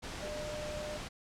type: tone in noise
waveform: sine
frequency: 602 Hz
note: D5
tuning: 43 cents sharp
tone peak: -39 dBFS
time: 0.21-0.98 s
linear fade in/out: 20 ms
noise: pink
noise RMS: -42 dBFS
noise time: 0.02-1.09 s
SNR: 0 dB
effects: low-pass 7000 Hz 12 dB/octave